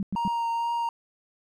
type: tone bursts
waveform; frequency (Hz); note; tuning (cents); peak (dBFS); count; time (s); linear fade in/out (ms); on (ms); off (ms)
sine; 196; G3; 0; -25; 3; 0-0.278; 0; 28; 97
type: tone with vibrato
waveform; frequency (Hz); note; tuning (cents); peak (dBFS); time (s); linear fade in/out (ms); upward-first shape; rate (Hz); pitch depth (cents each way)
triangle; 932.3; A#5; 0; -23; 0.16-0.89; 2; triangle; 2.2; 16
effects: none